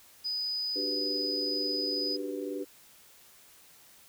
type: tone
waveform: sine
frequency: 4978 Hz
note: D#8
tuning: in tune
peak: -30 dBFS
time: 0.24-2.17 s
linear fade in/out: 20 ms
type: chord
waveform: sine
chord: G major seventh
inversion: second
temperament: equal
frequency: 293.7 / 370 / 392 / 493.9 Hz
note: D4 / F#4 / G4 / B4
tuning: 0 / 0 / 0 / 0 cents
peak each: -37 / -42 / -37 / -39 dBFS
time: 0.75-2.65 s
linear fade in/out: 20 ms
effects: white hiss -57 dBFS RMS until 4.08 s